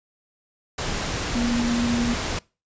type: tone in noise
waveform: sine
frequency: 237.5 Hz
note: A#3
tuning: 33 cents sharp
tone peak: -21 dBFS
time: 1.35-2.14 s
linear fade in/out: 5 ms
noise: pink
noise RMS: -27 dBFS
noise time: 0.78-2.39 s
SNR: +3 dB
effects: noise-tail reverb RT60 0.3 s tail -24 dB re dry + resampled to 16000 Hz